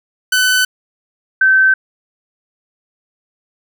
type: tone pair in turn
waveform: sawtooth / sine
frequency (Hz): 1506 / 1543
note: F#6 / G6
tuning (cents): +30 / -28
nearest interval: unison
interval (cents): 42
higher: second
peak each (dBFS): -7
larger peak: neither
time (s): 0.32-0.65 / 1.41-1.74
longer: neither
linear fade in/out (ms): 5
effects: none